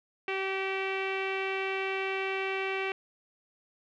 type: tone with low-pass filter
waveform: sawtooth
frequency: 385 Hz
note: G4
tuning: 31 cents flat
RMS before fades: -32 dBFS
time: 0.28-2.92 s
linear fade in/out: 2 ms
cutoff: 2500 Hz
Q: 5.1
effects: none